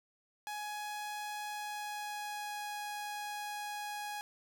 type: tone with pitch glide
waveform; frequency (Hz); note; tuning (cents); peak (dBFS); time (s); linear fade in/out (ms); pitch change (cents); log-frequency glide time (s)
sawtooth; 837 to 830.7; G#5 to G#5; +13 to 0; -35; 0.47-4.21; 0; -13; 1.44-2.71
effects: none